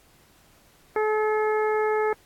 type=harmonic tone; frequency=429.5 Hz; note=A4; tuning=42 cents flat; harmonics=1 / 2 / 3 / 4 / 5; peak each=-22 / -28 / -32 / -34 / -36 dBFS; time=0.96-2.13 s; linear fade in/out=2 ms; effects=pink hiss -58 dBFS RMS until 2.25 s + AAC 64 kbps